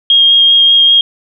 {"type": "tone with vibrato", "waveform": "sine", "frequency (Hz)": 3243, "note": "G#7", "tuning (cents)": -42, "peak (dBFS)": -4, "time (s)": [0.1, 1.01], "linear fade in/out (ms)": 2, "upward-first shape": "sine", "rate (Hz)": 5.1, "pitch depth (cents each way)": 10, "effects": []}